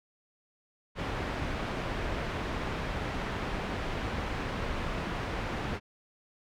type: low-pass noise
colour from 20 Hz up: pink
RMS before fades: -34 dBFS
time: 0.95-5.8 s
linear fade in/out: 50 ms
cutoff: 2500 Hz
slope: 12 dB/octave
effects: none